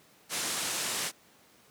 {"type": "low-pass noise", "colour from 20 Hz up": "white", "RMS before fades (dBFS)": -33, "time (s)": [0.29, 1.12], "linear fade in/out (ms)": 50, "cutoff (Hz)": 10000, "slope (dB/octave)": 24, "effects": ["pink hiss -60 dBFS RMS until 1.7 s", "high-pass 150 Hz 12 dB/octave"]}